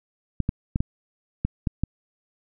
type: clicks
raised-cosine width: 5 ms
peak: -10 dBFS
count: 7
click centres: 0.403 / 0.491 / 0.759 / 0.805 / 1.45 / 1.672 / 1.836 s
effects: none